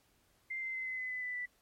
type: tone with pitch steps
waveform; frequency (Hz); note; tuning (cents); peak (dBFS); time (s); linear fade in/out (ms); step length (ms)
sine; 2091 / 2074 / 2057 / 2041 / 2024 / 2008 / 1992 / 1975.9; C7 / C7 / C7 / C7 / B6 / B6 / B6 / B6; -2 / -16 / -30 / -44 / +42 / +28 / +14 / 0; -36; 0.5-1.46; 10; 120
effects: pink hiss -71 dBFS RMS until 1.61 s + MP3 64 kbps